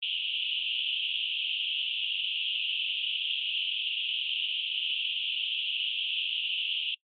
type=band-pass noise; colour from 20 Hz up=white; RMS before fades=-31 dBFS; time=0.02-6.95 s; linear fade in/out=10 ms; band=2700 to 3300 Hz; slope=96 dB/octave; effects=noise-tail reverb RT60 0.1 s tail -24 dB re dry + MP3 48 kbps